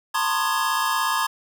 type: tone cluster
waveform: square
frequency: 900 / 1019 / 1076 / 1223 / 1674 Hz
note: A5 / C6 / C6 / D#6 / G#6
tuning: +39 / -46 / +48 / -30 / +13 cents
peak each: -28 dBFS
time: 0.14-1.27 s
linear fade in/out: 10 ms
effects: none